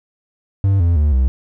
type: tone with pitch steps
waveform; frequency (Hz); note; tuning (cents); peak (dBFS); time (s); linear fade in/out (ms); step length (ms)
triangle; 98 / 85.31 / 74.27 / 64.66; G2 / F2 / D2 / C2; 0 / -40 / +20 / -20; -9; 0.64-1.28; 0; 160
effects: none